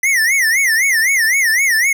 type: tone with vibrato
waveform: square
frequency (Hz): 1975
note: B6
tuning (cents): 0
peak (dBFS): -12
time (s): 0.03-1.93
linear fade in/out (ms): 5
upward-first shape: sine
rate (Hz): 3.9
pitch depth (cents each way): 210
effects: none